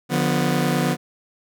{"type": "chord", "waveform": "sawtooth", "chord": "B diminished", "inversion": "first", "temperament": "just", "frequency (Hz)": [148.16, 177.8, 246.9], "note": ["D3", "F3", "B3"], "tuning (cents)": [16, 31, 0], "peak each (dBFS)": -19, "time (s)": [0.09, 0.97], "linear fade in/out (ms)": 50, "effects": []}